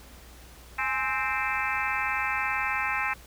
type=harmonic tone with a mistuned harmonic; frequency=261.6 Hz; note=C4; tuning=in tune; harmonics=3 / 4 / 5 / 6 / 7 / 8 / 9 / 10; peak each=-34 / -34 / -34 / -34 / -34 / -34 / -34 / -34 dBFS; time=0.78-3.14 s; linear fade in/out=10 ms; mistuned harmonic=3; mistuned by=+100 cents; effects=added 60 Hz sine -49 dBFS peak until 3.26 s + pink hiss -51 dBFS RMS until 3.26 s